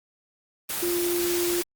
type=tone in noise; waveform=sine; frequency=349.2 Hz; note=F4; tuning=in tune; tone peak=-24 dBFS; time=0.82-1.62 s; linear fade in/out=10 ms; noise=white; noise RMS=-29 dBFS; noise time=0.69-1.63 s; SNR=+2 dB; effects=Opus 24 kbps